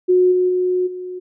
sine tone with level steps, 364.3 Hz, F#4, 27 cents flat, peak -10 / -13 / -15 / -26 dBFS, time 0.08-1.2 s, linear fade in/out 20 ms, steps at 0.31 / 0.48 / 0.86 s, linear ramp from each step 20 ms, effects none

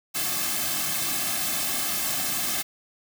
white noise with comb filter, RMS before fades -27 dBFS, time 0.14-2.63 s, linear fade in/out 20 ms, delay 2.1 ms, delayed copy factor -0.95, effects none

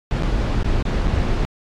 brown noise with dropouts, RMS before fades -19 dBFS, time 0.11-1.45 s, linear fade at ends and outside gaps 0 ms, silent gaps 0.223-0.234 / 0.626-0.645 / 0.825-0.854 / 1.071-1.077 s, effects low-pass 5000 Hz 12 dB/octave + AAC 64 kbps

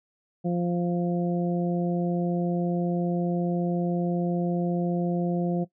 harmonic tone, 174.61 Hz, F3, in tune, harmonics 1 / 2 / 3 / 4, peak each -24 / -30 / -34 / -36 dBFS, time 0.44-5.65 s, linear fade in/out 20 ms, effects noise-tail reverb RT60 0.1 s tail -17 dB re dry

